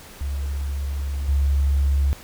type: tone with level steps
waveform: sine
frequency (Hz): 69.7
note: C#2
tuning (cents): +10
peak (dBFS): -23 / -16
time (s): 0.21-2.13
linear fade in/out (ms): 0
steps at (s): 1.28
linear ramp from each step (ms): 10
effects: pink hiss -43 dBFS RMS until 2.23 s